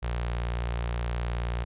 sawtooth tone with notch filter, 59 Hz, A#1, 22 cents sharp, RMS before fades -30 dBFS, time 0.02-1.65 s, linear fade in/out 20 ms, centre 260 Hz, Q 0.85, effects resampled to 8000 Hz

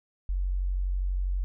sine tone, 46.15 Hz, F#1, 4 cents flat, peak -25 dBFS, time 0.29-1.44 s, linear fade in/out 0 ms, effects none

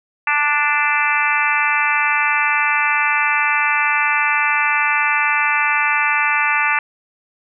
harmonic tone, 293.7 Hz, D4, in tune, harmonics 3 / 4 / 5 / 6 / 7 / 8 / 9, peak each -22 / -22 / -22 / -22 / -22 / -22 / -22 dBFS, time 0.27-6.79 s, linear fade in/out 2 ms, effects none

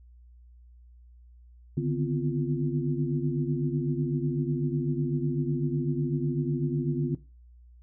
sine tone cluster, 144 / 152 / 247 / 259.1 / 346.6 Hz, D3 / D#3 / B3 / C4 / F4, -34 / -40 / 0 / -17 / -13 cents, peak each -27 / -32 / -34 / -35 / -33 dBFS, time 1.77-7.15 s, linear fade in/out 5 ms, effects noise-tail reverb RT60 0.3 s tail -18 dB re dry + added 60 Hz sine -50 dBFS peak until 7.82 s

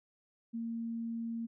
sine tone, 230 Hz, A#3, 23 cents flat, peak -35 dBFS, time 0.53-1.47 s, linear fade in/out 20 ms, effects none

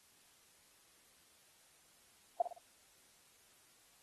sine tone with echo, 696 Hz, F5, 6 cents flat, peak -28 dBFS, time 2.4-2.42 s, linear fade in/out 2 ms, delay 54 ms, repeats 3, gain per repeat -8 dB, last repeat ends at 2.582 s, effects white hiss -67 dBFS RMS until 4.02 s + AAC 32 kbps

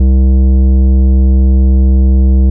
sine tone with tanh clipping, 65.41 Hz, C2, in tune, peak -6 dBFS, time 0-2.5 s, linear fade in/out 5 ms, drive 12 dB, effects none

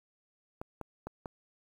clicks, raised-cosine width 1 ms, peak -25 dBFS, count 4, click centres 0.615 / 0.813 / 1.07 / 1.258 s, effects 9-bit

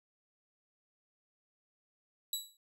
20% pulse tone with exponential decay, 3920 Hz, B7, 14 cents flat, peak -25 dBFS, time 2.33-2.57 s, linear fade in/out 2 ms, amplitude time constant 51 ms, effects none

